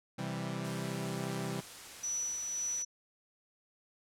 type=chord; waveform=sawtooth; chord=C major; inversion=none; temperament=equal; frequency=130.81 / 164.81 / 196 Hz; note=C3 / E3 / G3; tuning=0 / 0 / 0 cents; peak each=-36 dBFS; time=0.18-1.61 s; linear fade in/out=10 ms
type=noise; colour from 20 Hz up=white; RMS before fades=-48 dBFS; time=0.64-2.83 s; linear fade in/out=10 ms
type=tone with tremolo; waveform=sine; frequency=5920 Hz; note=F#8; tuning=in tune; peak=-32 dBFS; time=2.03-2.85 s; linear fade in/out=10 ms; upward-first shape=sine; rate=1.9 Hz; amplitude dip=35%
effects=low-pass 10000 Hz 12 dB/octave